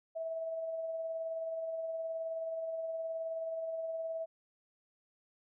sine tone with tremolo, 652 Hz, E5, 19 cents flat, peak -34 dBFS, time 0.15-4.26 s, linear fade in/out 20 ms, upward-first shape sine, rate 19 Hz, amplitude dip 30%, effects none

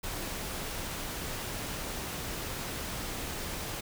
pink noise, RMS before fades -37 dBFS, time 0.03-3.81 s, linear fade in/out 10 ms, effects none

